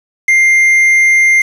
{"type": "tone with quantisation", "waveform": "triangle", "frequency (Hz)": 2100, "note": "C7", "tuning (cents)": 6, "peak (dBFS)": -4, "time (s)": [0.28, 1.42], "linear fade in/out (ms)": 5, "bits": 4, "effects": ["low-pass 11000 Hz 12 dB/octave"]}